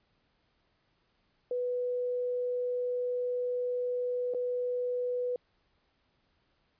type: tone with dropouts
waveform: sine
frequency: 493.9 Hz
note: B4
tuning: in tune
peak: -29 dBFS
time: 1.51-5.36 s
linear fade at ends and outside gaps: 2 ms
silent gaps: 4.338-4.346 s
effects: pink hiss -73 dBFS RMS until 6.79 s + resampled to 11025 Hz